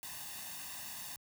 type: noise with comb filter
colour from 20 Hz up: white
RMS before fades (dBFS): -45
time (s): 0.03-1.16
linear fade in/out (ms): 0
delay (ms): 1.1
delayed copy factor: +0.85
effects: high-pass 80 Hz 12 dB/octave